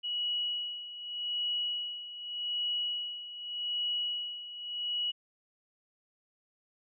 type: tone with tremolo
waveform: sine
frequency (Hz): 2925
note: F#7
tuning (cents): -21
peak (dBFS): -29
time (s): 0.03-5.12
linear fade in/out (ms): 20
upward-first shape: sine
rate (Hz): 0.84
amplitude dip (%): 75
effects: none